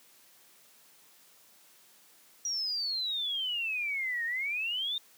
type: exponential two-way sweep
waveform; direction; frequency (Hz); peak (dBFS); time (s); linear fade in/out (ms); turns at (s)
sine; down then up; 5800 to 1826 to 3689; -30; 2.45-4.98; 2; 4.25
effects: white hiss -60 dBFS RMS until 5.17 s + high-pass 150 Hz 12 dB/octave